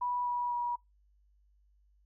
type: tone with pitch steps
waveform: sine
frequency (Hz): 980 / 971.5 / 963.2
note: B5 / B5 / B5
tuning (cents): -14 / -29 / -44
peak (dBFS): -30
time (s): 0.01-0.76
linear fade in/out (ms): 10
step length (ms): 250
effects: noise-tail reverb RT60 0.2 s tail -26 dB re dry + added 50 Hz sine -64 dBFS peak until 2.05 s